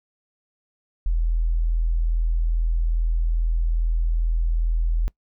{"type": "tone", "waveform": "sine", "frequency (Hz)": 41.2, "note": "E1", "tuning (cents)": 0, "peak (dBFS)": -18, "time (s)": [1.06, 5.08], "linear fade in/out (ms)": 0, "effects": ["noise-tail reverb RT60 0.1 s tail -23 dB re dry"]}